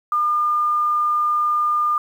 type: tone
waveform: sine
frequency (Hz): 1207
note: D6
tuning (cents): +47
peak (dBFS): -16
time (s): 0.12-1.98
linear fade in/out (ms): 2
effects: 8-bit